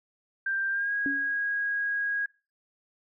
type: tone with pitch glide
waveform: sine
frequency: 1581 to 1644.3 Hz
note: G6 to G#6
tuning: +14 to -18 cents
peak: -26 dBFS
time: 0.46-2.26 s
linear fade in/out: 5 ms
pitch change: +68 cents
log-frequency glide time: 0.7-0.93 s
type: tone with exponential decay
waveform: sine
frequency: 280.9 Hz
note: C#4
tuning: 23 cents sharp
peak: -26 dBFS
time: 1.06-1.4 s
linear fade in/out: 1 ms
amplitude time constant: 73 ms
effects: noise-tail reverb RT60 0.3 s tail -21 dB re dry